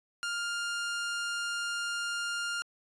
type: tone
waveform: sawtooth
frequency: 1404 Hz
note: F6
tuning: 9 cents sharp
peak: -28 dBFS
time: 0.23-2.62 s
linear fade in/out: 0 ms
effects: resampled to 22050 Hz